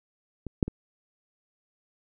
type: clicks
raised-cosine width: 3 ms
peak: -22 / -8 / -19 dBFS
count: 3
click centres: 0.467 / 0.628 / 0.68 s
effects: none